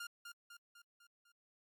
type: tone with echo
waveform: sawtooth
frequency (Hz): 1405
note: F6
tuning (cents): +10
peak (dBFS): -40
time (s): 0-0.07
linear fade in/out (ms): 5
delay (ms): 250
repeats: 5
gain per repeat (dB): -5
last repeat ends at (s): 1.32
effects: AAC 64 kbps